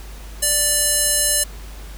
square tone with band-pass filter, 587.3 Hz, D5, in tune, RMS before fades -18 dBFS, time 0.42-1.44 s, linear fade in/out 10 ms, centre 10000 Hz, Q 1.8, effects added 50 Hz sine -33 dBFS peak until 1.97 s + pink hiss -42 dBFS RMS until 1.97 s

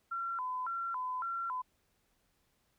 sine tone with vibrato, 1174.7 Hz, D6, in tune, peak -34 dBFS, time 0.11-1.62 s, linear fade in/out 10 ms, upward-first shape square, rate 1.8 Hz, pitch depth 260 cents each way, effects pink hiss -75 dBFS RMS until 2.78 s

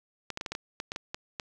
clicks, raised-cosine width 0.2 ms, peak -17 dBFS, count 11, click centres 0.303 / 0.374 / 0.411 / 0.462 / 0.52 / 0.551 / 0.801 / 0.919 / 0.961 / 1.145 / 1.398 s, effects none

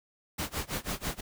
pink noise with tremolo, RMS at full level -32 dBFS, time 0.38-1.21 s, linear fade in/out 10 ms, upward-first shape sine, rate 6.1 Hz, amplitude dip 95%, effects none

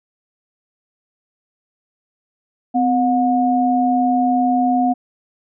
sine tone pair together, 255.3 / 722 Hz, C4 / F#5, -42 / -43 cents, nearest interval octave + tritone, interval 1799 cents, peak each -16 dBFS, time 2.74-4.94 s, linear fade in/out 20 ms, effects none

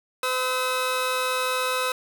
20% pulse tone pair together, 509.3 / 1285 Hz, C5 / E6, -47 / -45 cents, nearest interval octave + major third, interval 1602 cents, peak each -21 dBFS, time 0.23-1.92 s, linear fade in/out 2 ms, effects none

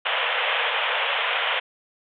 white band-pass noise, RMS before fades -24 dBFS, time 0.05-1.6 s, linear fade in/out 10 ms, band 460 to 3400 Hz, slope 96 dB/octave, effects none

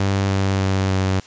sawtooth tone with pitch steps, 98 / 96.99 / 95.98 / 94.99 Hz, G2 / G2 / G2 / F#2, 0 / -18 / -36 / +46 cents, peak -13 dBFS, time 0-1.2 s, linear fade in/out 5 ms, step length 300 ms, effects white hiss -45 dBFS RMS until 1.26 s + resampled to 16000 Hz

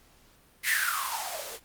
violet noise with band-pass filter sweep, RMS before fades -30 dBFS, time 0.63-1.6 s, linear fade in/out 50 ms, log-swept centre 2100 to 430 Hz, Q 8.6, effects pink hiss -60 dBFS RMS until 1.64 s + Opus 48 kbps

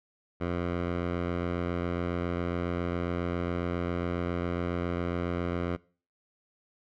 10% pulse tone with low-pass filter, 87.31 Hz, F2, in tune, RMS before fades -31 dBFS, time 0.4-5.77 s, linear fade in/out 20 ms, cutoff 2000 Hz, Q 0.79, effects noise-tail reverb RT60 0.4 s tail -22 dB re dry

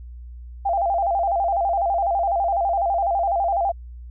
sine tone with vibrato, 736 Hz, F#5, 9 cents flat, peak -18 dBFS, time 0.65-3.72 s, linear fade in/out 10 ms, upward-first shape square, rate 12 Hz, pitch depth 130 cents each way, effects added 60 Hz sine -35 dBFS peak until 4.1 s

